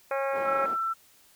harmonic tone, 272.9 Hz, C#4, 27 cents flat, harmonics 2 / 3 / 4 / 5 / 6 / 7 / 8 / 9, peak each -28 / -34 / -37 / -35 / -40 / -43 / -44 / -43 dBFS, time 0.11-0.66 s, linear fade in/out 2 ms
white band-pass noise, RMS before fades -40 dBFS, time 0.32-0.77 s, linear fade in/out 50 ms, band 230 to 650 Hz, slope 12 dB/octave
sine tone, 1337 Hz, E6, 24 cents sharp, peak -26 dBFS, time 0.45-0.94 s, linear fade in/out 20 ms
effects white hiss -59 dBFS RMS until 1.35 s

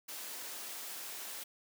white high-pass noise, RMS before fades -44 dBFS, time 0.08-1.44 s, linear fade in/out 10 ms, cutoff 290 Hz, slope 12 dB/octave, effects none

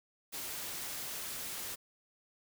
white noise, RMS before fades -41 dBFS, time 0.32-1.76 s, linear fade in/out 20 ms, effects none

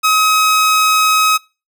sawtooth tone, 1271 Hz, D#6, 36 cents sharp, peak -6 dBFS, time 0.03-1.38 s, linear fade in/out 20 ms, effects noise-tail reverb RT60 0.3 s tail -24 dB re dry

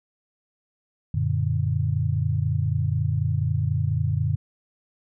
sine chord, Gb augmented, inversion none, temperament equal, 92.5 / 116.54 / 146.83 Hz, Gb2 / Bb2 / D3, 0 / 0 / 0 cents, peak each -25 dBFS, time 1.14-4.36 s, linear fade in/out 5 ms, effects none

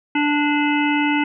harmonic tone with a mistuned harmonic, 293.7 Hz, D4, in tune, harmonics 1 / 3 / 5 / 7 / 9 / 10, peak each -18 / -23 / -27 / -25 / -26 / -32 dBFS, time 0.15-1.24 s, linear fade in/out 5 ms, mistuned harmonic 9, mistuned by -28 cents, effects none

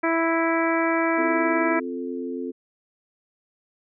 harmonic tone, 329.6 Hz, E4, in tune, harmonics 1 / 2 / 3 / 4 / 5 / 6 / 7, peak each -23 / -26 / -28 / -29 / -30 / -31 / -31 dBFS, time 0.03-1.8 s, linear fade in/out 10 ms
sine chord, F major, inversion second, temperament equal, 261.6 / 349.2 / 440 Hz, C4 / F4 / A4, 0 / 0 / 0 cents, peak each -30 / -33 / -33 dBFS, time 1.17-2.52 s, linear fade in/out 20 ms
effects none

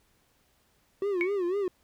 triangle tone with vibrato, 376.3 Hz, F#4, 29 cents sharp, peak -24 dBFS, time 1.02-1.68 s, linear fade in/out 2 ms, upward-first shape sine, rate 4 Hz, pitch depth 150 cents each way
sine tone with exponential decay, 2232 Hz, C#7, 11 cents sharp, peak -23 dBFS, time 1.21-1.35 s, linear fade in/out 0 ms, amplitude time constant 29 ms
effects pink hiss -68 dBFS RMS until 1.83 s

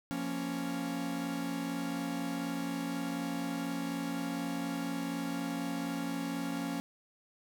45% pulse chord, Bb minor, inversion second, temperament equal, 174.61 / 233.1 / 277.2 Hz, F3 / Bb3 / Db4, 0 / 0 / 0 cents, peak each -40 / -40 / -36 dBFS, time 0.11-6.8 s, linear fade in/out 0 ms, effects none

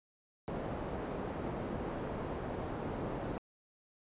white low-pass noise, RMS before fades -39 dBFS, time 0.48-3.38 s, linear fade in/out 0 ms, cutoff 570 Hz, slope 12 dB/octave, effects resampled to 8000 Hz

